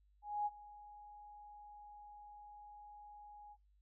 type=tone with ADSR envelope; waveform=sine; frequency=830.6 Hz; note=G#5; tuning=in tune; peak=-33 dBFS; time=0.22-3.57 s; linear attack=240 ms; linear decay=36 ms; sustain=-20 dB; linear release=53 ms; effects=noise-tail reverb RT60 0.2 s tail -22 dB re dry + added 50 Hz sine -68 dBFS peak until 3.81 s